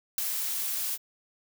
blue noise with ADSR envelope, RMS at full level -23 dBFS, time 0.18-0.98 s, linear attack 3 ms, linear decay 7 ms, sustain -8 dB, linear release 41 ms, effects none

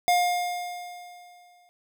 square tone with exponential decay, 710 Hz, F5, 28 cents sharp, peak -18 dBFS, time 0.08-1.69 s, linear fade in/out 0 ms, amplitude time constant 350 ms, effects none

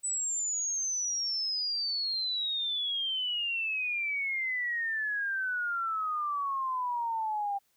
sine exponential sweep, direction down, 8020 to 790 Hz, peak -29 dBFS, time 0.03-7.59 s, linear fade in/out 20 ms, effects white hiss -72 dBFS RMS until 7.76 s

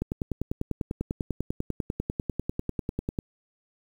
click train, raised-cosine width 3 ms, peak -15 dBFS, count 33, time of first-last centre 0.02-3.188 s, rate 10.1 Hz, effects 8-bit

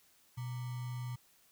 sine tone with sample-and-hold, 123.47 Hz, B2, in tune, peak -37 dBFS, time 0.37-1.16 s, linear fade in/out 10 ms, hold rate 1050 Hz, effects white hiss -67 dBFS RMS until 1.51 s

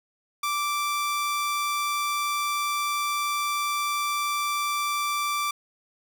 sawtooth tone, 1171 Hz, D6, 5 cents flat, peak -21 dBFS, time 0.43-5.51 s, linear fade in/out 5 ms, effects none

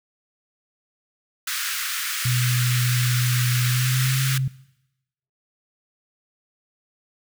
pink high-pass noise, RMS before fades -27 dBFS, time 1.47-4.38 s, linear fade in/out 5 ms, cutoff 1300 Hz, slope 48 dB/octave
sine tone with pitch glide, 123.47 to 132.33 Hz, B2 to C3, 0 to +20 cents, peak -19 dBFS, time 2.25-4.48 s, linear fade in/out 5 ms, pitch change +120 cents, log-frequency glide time 3.65-4.2 s
effects noise-tail reverb RT60 0.9 s tail -22 dB re dry

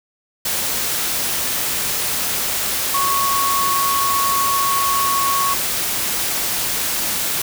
sine tone in noise, 1107 Hz, C#6, 3 cents flat, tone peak -17 dBFS, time 2.94-5.54 s, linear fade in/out 5 ms, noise white, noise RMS -21 dBFS, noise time 0.45-7.42 s, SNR +1 dB, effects none

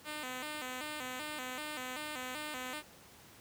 5% pulse tone with vibrato, 277.2 Hz, C#4, in tune, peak -28 dBFS, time 0.04-2.83 s, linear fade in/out 50 ms, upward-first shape square, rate 2.6 Hz, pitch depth 150 cents each way, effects pink hiss -57 dBFS RMS until 3.4 s + high-pass 80 Hz 12 dB/octave

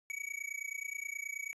square tone with amplitude modulation, 2264 Hz, C#7, 36 cents sharp, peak -35 dBFS, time 0.1-1.53 s, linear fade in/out 0 ms, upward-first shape sine, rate 29.4 Hz, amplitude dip 95%, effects resampled to 24000 Hz

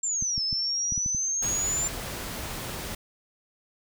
sine exponential two-way sweep, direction down then up, 7459 to 5190 to 7250 Hz, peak -25 dBFS, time 0.03-1.88 s, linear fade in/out 5 ms, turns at 0.43 s
clicks, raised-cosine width 5 ms, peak -23 dBFS, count 7, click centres 0.225 / 0.379 / 0.528 / 0.923 / 0.978 / 1.061 / 1.148 s
pink noise, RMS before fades -35 dBFS, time 1.42-2.95 s, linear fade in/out 5 ms
effects none

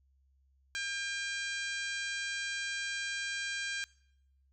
harmonic tone with a mistuned harmonic, 801 Hz, G5, 37 cents sharp, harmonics 2 / 3 / 4 / 5 / 6 / 7 / 8 / 9 / 10, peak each -37 / -41 / -43 / -45 / -47 / -48 / -49 / -50 / -51 dBFS, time 0.75-3.84 s, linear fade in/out 0 ms, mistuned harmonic 6, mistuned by -54 cents, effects noise-tail reverb RT60 0.8 s tail -23 dB re dry + added 67 Hz sine -66 dBFS peak until 4.52 s

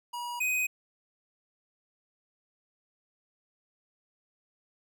square tone pair in turn, 962 / 2505 Hz, B5 / D#7, -46 / +11 cents, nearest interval octave + perfect fourth, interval 1657 cents, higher second, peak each -35 / -27 dBFS, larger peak second, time 0.13-0.4 / 0.4-0.67 s, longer neither, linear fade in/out 10 ms, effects none

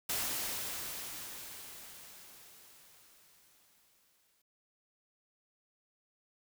white noise with exponential decay, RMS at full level -34 dBFS, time 0.09-4.42 s, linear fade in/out 5 ms, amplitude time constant 940 ms, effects none

